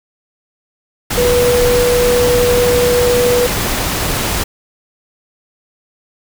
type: tone in noise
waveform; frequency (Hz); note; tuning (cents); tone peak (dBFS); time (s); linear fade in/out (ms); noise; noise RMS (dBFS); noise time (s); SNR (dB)
sine; 488.5; B4; -19; -10; 1.17-3.47; 10; pink; -17; 1.1-4.44; +4
effects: none